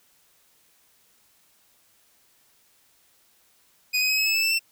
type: tone with pitch steps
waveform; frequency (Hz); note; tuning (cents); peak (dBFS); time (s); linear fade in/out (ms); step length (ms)
25% pulse; 2489 / 2516 / 2544 / 2572 / 2601 / 2629 / 2658 / 2688; D#7 / D#7 / D#7 / E7 / E7 / E7 / E7 / E7; 0 / +19 / +38 / -43 / -24 / -5 / +14 / +33; -17; 3.93-4.594; 20; 83
effects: white hiss -62 dBFS RMS until 4.71 s